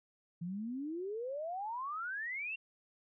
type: exponential sweep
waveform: sine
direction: up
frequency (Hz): 164.81 to 2773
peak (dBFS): -37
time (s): 0.41-2.56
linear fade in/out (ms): 10
effects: none